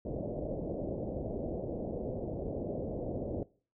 white low-pass noise, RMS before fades -37 dBFS, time 0.05-3.43 s, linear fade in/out 2 ms, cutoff 620 Hz, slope 48 dB/octave, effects noise-tail reverb RT60 0.4 s tail -21 dB re dry

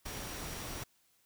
sine tone in noise, 5700 Hz, F8, 34 cents sharp, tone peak -53 dBFS, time 0.05-0.84 s, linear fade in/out 10 ms, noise pink, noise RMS -42 dBFS, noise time 0.05-0.84 s, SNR -14 dB, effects white hiss -71 dBFS RMS until 1.25 s

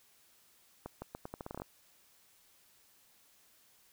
accelerating click train, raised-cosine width 1 ms, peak -27 dBFS, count 12, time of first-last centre 0.86-1.619 s, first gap 160 ms, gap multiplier 0.81, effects white hiss -66 dBFS RMS until 3.92 s

